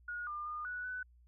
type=tone with pitch steps; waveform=sine; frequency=1443 / 1201 / 1216 / 1474 / 1498 Hz; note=F#6 / D6 / D#6 / F#6 / F#6; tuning=-44 / +38 / -40 / -7 / +21 cents; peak=-38 dBFS; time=0.08-1.03 s; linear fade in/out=5 ms; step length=190 ms; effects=added 60 Hz sine -60 dBFS peak until 1.27 s